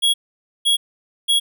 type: tone bursts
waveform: square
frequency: 3322 Hz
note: G#7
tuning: in tune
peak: -14 dBFS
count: 3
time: 0.02-1.4 s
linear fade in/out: 20 ms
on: 120 ms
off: 510 ms
effects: none